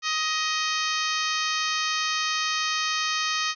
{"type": "harmonic tone with a mistuned harmonic", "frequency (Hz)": 627, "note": "D#5", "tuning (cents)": 13, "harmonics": [2, 3, 4, 5, 6, 7, 8, 9, 10], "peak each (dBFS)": [-29, -31, -32, -33, -34, -34, -35, -36, -36], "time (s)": [0.02, 3.55], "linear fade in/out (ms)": 50, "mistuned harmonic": 9, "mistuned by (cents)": -20, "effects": []}